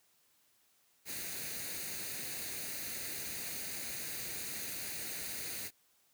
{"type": "noise with comb filter", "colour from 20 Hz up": "white", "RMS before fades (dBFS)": -41, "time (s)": [1.05, 5.71], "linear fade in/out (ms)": 50, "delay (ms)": 0.46, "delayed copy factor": 0.6, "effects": ["white hiss -71 dBFS RMS until 6.13 s", "high-pass 60 Hz 12 dB/octave"]}